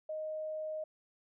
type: tone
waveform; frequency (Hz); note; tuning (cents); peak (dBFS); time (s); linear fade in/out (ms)
sine; 622.3; D#5; 0; -36; 0.09-0.84; 5
effects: none